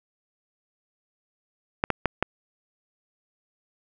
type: clicks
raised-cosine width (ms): 0.5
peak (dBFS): -6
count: 4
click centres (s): 1.839 / 1.903 / 2.057 / 2.226
effects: none